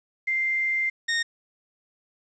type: tone pair in turn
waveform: sine / sawtooth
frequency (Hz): 2093 / 1848.8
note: C7 / A#6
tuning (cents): 0 / -15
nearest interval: major second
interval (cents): 215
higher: first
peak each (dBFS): -22 / -19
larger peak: second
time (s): 0.27-0.9 / 1.08-1.23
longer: first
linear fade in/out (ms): 10
effects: resampled to 16000 Hz + 9-bit